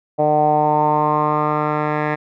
10% pulse tone with low-pass filter sweep, 150.9 Hz, D3, 47 cents sharp, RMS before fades -17 dBFS, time 0.18-2.16 s, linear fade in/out 20 ms, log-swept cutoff 670 to 1700 Hz, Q 5.5, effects none

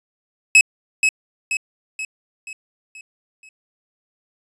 45% pulse tone with echo, 2574 Hz, E7, 42 cents flat, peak -7 dBFS, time 0.55-0.61 s, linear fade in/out 2 ms, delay 480 ms, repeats 6, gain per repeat -6 dB, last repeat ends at 3.49 s, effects resampled to 24000 Hz

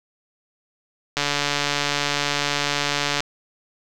click train, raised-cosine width 0.2 ms, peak -4 dBFS, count 294, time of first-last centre 1.17-3.205 s, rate 144 Hz, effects none

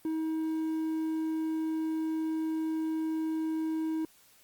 triangle tone, 318.1 Hz, D#4, 38 cents sharp, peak -27 dBFS, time 0.05-4.05 s, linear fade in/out 2 ms, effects white hiss -61 dBFS RMS until 4.43 s + Opus 32 kbps

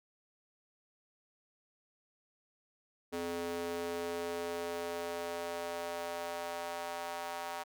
square tone with high-pass filter sweep, 85.6 Hz, F2, 34 cents flat, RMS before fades -39 dBFS, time 3.12-7.64 s, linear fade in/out 20 ms, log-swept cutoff 350 to 790 Hz, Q 2.3, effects none

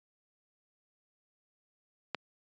click, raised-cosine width 0.3 ms, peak -16 dBFS, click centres 2.147 s, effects high-pass 200 Hz 12 dB/octave + resampled to 16000 Hz

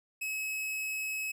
45% pulse tone, 2570 Hz, E7, 45 cents flat, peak -33 dBFS, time 0.21-1.32 s, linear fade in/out 10 ms, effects none

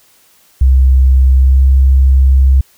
sine tone with pitch glide, 65.41 to 66.44 Hz, C2 to C2, 0 to +27 cents, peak -4 dBFS, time 0.61-2.61 s, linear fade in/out 5 ms, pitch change +27 cents, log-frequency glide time 1.38-1.6 s, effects white hiss -49 dBFS RMS until 2.77 s

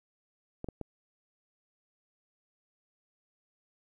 clicks, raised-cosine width 2 ms, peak -24 dBFS, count 3, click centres 0.644 / 0.687 / 0.813 s, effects 11-bit

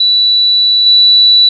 sine tone with level steps, 3951 Hz, B7, in tune, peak -6 / -3 dBFS, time 0-1.49 s, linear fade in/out 5 ms, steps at 0.86 s, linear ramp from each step 5 ms, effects none

